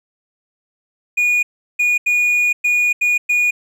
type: tone bursts at uneven times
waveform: triangle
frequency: 2449 Hz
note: D#7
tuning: 28 cents flat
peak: -11 dBFS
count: 6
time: 1.17-1.43 / 1.79-1.98 / 2.06-2.53 / 2.64-2.93 / 3.01-3.18 / 3.29-3.51 s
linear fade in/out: 10 ms
effects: none